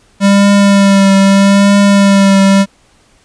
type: tone with vibrato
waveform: square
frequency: 198 Hz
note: G3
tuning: 18 cents sharp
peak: -5 dBFS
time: 0.2-2.66 s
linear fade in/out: 50 ms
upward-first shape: triangle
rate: 0.79 Hz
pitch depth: 29 cents each way
effects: pink hiss -49 dBFS RMS until 3.24 s + resampled to 22050 Hz